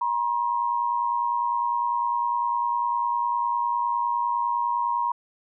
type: tone pair together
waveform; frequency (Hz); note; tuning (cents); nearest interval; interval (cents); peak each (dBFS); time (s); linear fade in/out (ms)
sine; 956 / 1065.9; A#5 / C6; +43 / +32; major second; 189; -23 / -28; 0.01-5.12; 5
effects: none